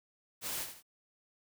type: noise with echo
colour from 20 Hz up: white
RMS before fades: -38 dBFS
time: 0.41-0.67 s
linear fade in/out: 50 ms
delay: 79 ms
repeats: 2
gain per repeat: -8 dB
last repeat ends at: 0.828 s
effects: none